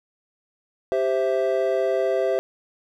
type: chord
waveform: triangle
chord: C major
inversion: second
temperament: equal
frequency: 392 / 523.3 / 659.3 Hz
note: G4 / C5 / E5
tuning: 0 / 0 / 0 cents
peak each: -22 dBFS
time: 0.92-2.39 s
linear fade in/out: 0 ms
effects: none